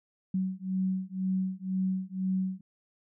sine beating tone pair, 187 / 189 Hz, F#3 / F#3, +19 / +37 cents, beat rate 2 Hz, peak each -31 dBFS, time 0.34-2.61 s, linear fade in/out 5 ms, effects none

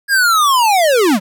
square linear sweep, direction down, 1661.2 to 172.9 Hz, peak -10 dBFS, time 0.08-1.2 s, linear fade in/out 50 ms, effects none

